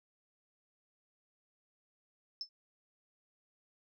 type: tone with exponential decay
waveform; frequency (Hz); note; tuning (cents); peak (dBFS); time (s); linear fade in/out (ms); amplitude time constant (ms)
sine; 5274; E8; 0; -32; 2.41-2.49; 1; 17
effects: tanh soft clip ceiling -30 dBFS